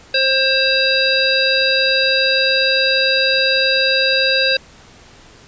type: harmonic tone with a mistuned harmonic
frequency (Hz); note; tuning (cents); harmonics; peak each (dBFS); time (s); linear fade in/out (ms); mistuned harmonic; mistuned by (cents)
531; C5; +25; 1 / 3 / 5 / 7 / 9; -19 / -19 / -19 / -19 / -19; 0.14-4.57; 5; 7; +61
effects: pink hiss -44 dBFS RMS until 5.47 s + resampled to 16000 Hz